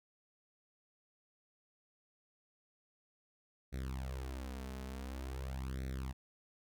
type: tone with flanger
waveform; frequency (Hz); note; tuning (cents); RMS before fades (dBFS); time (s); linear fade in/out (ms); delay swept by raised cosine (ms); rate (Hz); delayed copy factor
sawtooth; 65.5; C2; +2; -42; 3.72-6.13; 20; 0.5 to 4.7; 0.47; +0.9
effects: none